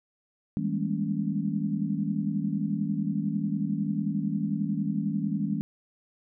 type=tone cluster; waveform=sine; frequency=160.5 / 198.8 / 209.9 / 233.9 / 280.3 Hz; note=E3 / G3 / G#3 / A#3 / C#4; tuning=-46 / +25 / +19 / +6 / +19 cents; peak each=-32 / -30 / -31 / -37 / -34 dBFS; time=0.57-5.61 s; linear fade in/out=0 ms; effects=none